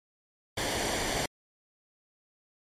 pink noise with comb filter, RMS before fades -30 dBFS, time 0.57-1.26 s, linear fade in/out 5 ms, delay 0.76 ms, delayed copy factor -0.55, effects low-pass 9000 Hz 12 dB/octave + MP3 64 kbps

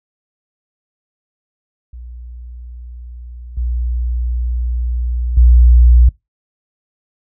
sine tone with level steps, 60.2 Hz, B1, 44 cents flat, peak -29 / -15 / -3 dBFS, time 1.93-6.09 s, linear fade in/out 5 ms, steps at 3.57 / 5.37 s, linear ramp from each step 5 ms, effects noise-tail reverb RT60 0.2 s tail -24 dB re dry + tanh soft clip ceiling 0 dBFS

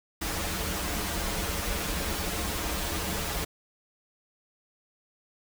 pink noise with comb filter, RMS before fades -31 dBFS, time 0.21-3.45 s, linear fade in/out 10 ms, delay 7.9 ms, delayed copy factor -0.9, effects none

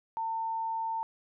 sine tone, 900 Hz, A5, 39 cents sharp, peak -30 dBFS, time 0.17-1.03 s, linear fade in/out 0 ms, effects none

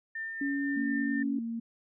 sine tone with tremolo, 1801 Hz, A6, 40 cents sharp, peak -33 dBFS, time 0.15-1.23 s, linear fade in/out 5 ms, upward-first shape triangle, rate 4 Hz, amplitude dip 35%
sine tone with pitch glide, 280.3 to 277.4 Hz, C#4 to C#4, +19 to +1 cents, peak -29 dBFS, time 0.41-1.39 s, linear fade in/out 5 ms, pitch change -18 cents, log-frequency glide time 1.08-1.26 s
sine tone, 230 Hz, A#3, 23 cents flat, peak -32 dBFS, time 0.76-1.6 s, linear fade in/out 10 ms
effects none

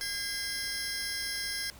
sawtooth tone cluster, 1621 / 2059 / 4898 / 5350 Hz, G#6 / C7 / D#8 / E8, -42 / -28 / -28 / +25 cents, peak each -35 / -36 / -38 / -34 dBFS, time 0.01-1.7 s, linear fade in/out 0 ms, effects added 60 Hz sine -58 dBFS peak until 1.79 s + pink hiss -53 dBFS RMS until 1.79 s

